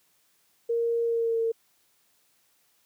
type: tone with pitch glide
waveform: sine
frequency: 465.7 to 455.1 Hz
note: A#4 to A#4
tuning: -2 to -42 cents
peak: -23 dBFS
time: 0.69-1.52 s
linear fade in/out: 10 ms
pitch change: -40 cents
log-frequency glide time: 1.04-1.4 s
effects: white hiss -67 dBFS RMS until 2.85 s + high-pass 80 Hz 12 dB/octave